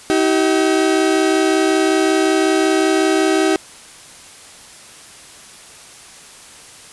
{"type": "tone pair together", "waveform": "35% pulse", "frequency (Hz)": [318.2, 383.6], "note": ["D#4", "G4"], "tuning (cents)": [39, -37], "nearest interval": "minor third", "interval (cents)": 324, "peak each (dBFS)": -14, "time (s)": [0.1, 3.56], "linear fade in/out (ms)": 0, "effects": ["white hiss -40 dBFS RMS until 6.92 s", "resampled to 24000 Hz"]}